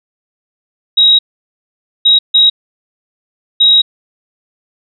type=tone bursts at uneven times; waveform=sine; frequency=3814 Hz; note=A#7; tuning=39 cents sharp; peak=-4 dBFS; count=4; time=0.97-1.19 / 2.05-2.19 / 2.34-2.5 / 3.6-3.82 s; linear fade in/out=10 ms; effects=none